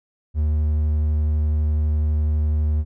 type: tone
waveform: triangle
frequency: 76 Hz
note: D#2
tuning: 40 cents flat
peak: -15 dBFS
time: 0.34-2.85 s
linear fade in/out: 50 ms
effects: none